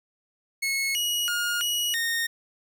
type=tone with pitch steps; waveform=sawtooth; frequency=2185 / 2904 / 1426 / 2909 / 1845 Hz; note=C#7 / F#7 / F6 / F#7 / A#6; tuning=-26 / -33 / +36 / -30 / -18 cents; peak=-21 dBFS; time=0.62-2.27 s; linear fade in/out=10 ms; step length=330 ms; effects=10-bit